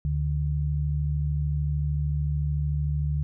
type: tone pair together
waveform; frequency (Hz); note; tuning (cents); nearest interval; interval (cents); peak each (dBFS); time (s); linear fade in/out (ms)
sine; 73.42 / 146.84; D2 / D3; 0 / 0; octave; 1200; -26; 0.05-3.23; 0
effects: none